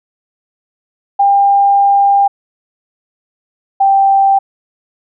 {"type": "tone pair in turn", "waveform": "sine", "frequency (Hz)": [799, 784.4], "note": ["G5", "G5"], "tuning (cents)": [33, 1], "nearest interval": "unison", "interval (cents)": 32, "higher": "first", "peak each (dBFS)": -6, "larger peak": "neither", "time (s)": [[1.19, 2.28], [3.8, 4.39]], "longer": "first", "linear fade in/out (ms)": 10, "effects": []}